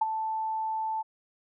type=tone with ADSR envelope; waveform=sine; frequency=880 Hz; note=A5; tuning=in tune; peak=-19 dBFS; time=0.01-1.03 s; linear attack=8 ms; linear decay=23 ms; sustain=-9 dB; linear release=23 ms; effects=none